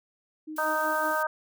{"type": "tone with tremolo", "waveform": "sine", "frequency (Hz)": 309.9, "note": "D#4", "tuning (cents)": -7, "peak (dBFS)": -34, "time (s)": [0.47, 1.16], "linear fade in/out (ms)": 10, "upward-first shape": "sine", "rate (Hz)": 5.4, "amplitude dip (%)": 85}
{"type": "noise", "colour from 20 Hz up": "blue", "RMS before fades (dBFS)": -42, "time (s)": [0.56, 1.23], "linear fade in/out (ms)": 5}
{"type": "harmonic tone", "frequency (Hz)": 310.4, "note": "D#4", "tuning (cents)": -4, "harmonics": [2, 3, 4, 5], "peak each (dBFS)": [-30, -30, -30, -30], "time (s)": [0.58, 1.27], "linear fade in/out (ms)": 5}
{"effects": []}